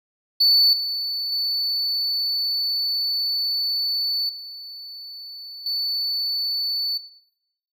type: tone with level steps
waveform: triangle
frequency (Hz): 4484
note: C#8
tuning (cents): +19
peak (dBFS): -12 / -23 / -20 / -34 / -21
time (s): 0.4-6.98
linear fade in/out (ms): 10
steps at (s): 0.73 / 1.32 / 4.29 / 5.66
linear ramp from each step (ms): 2
effects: noise-tail reverb RT60 0.8 s tail -17 dB re dry